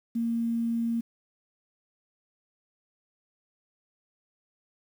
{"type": "tone with quantisation", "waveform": "sine", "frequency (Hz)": 231.5, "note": "A#3", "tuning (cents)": -12, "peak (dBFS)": -25, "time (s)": [0.15, 1.01], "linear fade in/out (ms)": 10, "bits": 9, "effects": []}